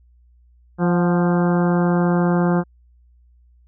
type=harmonic tone with a mistuned harmonic; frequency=174.61 Hz; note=F3; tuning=in tune; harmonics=1 / 2 / 3 / 4 / 5 / 6 / 7 / 8 / 9; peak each=-16 / -22 / -26 / -28 / -30 / -32 / -33 / -34 / -35 dBFS; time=0.78-2.64 s; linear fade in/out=50 ms; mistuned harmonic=4; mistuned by=+48 cents; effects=added 60 Hz sine -50 dBFS peak until 3.67 s